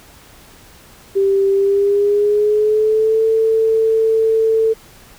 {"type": "tone with pitch glide", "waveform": "sine", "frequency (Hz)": [392, 445.1], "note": ["G4", "A4"], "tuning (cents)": [0, 20], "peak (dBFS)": -11, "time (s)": [1.15, 4.74], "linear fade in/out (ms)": 20, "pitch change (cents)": 220, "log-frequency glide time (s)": [1.52, 3.24], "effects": ["pink hiss -44 dBFS RMS until 5.18 s"]}